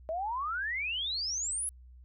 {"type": "exponential sweep", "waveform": "sine", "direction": "up", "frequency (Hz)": [621, 11000], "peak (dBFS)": -31, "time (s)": [0.09, 1.69], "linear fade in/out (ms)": 0, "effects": ["added 62 Hz sine -50 dBFS peak until 2.04 s"]}